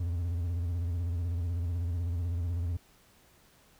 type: tone with vibrato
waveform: triangle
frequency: 86 Hz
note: F2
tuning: 26 cents flat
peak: -27 dBFS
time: 0-2.77 s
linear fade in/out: 5 ms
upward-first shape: square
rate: 16 Hz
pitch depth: 66 cents each way
effects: pink hiss -62 dBFS RMS until 3.79 s